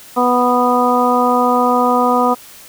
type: harmonic tone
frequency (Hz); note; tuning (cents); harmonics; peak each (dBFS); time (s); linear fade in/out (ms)
246.8; B3; -1; 1 / 2 / 3 / 4 / 5; -17 / -17 / -17 / -17 / -17; 0.16-2.35; 20
effects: white hiss -39 dBFS RMS until 2.68 s